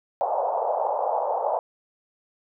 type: band-pass noise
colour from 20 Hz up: white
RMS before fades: -25 dBFS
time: 0.21-1.59 s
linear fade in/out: 0 ms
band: 520 to 890 Hz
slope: 48 dB/octave
effects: none